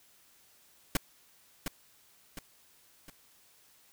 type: noise with echo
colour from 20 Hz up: pink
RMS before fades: -27 dBFS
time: 0.95-0.97 s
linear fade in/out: 2 ms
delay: 710 ms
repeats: 3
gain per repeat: -7 dB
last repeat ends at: 3.1 s
effects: white hiss -63 dBFS RMS until 3.92 s